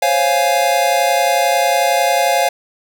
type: chord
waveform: square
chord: Db major seventh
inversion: third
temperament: equal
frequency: 523.3 / 554.4 / 698.5 / 830.6 Hz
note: C5 / Db5 / F5 / Ab5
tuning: 0 / 0 / 0 / 0 cents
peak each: -22 / -20 / -16 / -19 dBFS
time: 0.02-2.49 s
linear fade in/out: 5 ms
effects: none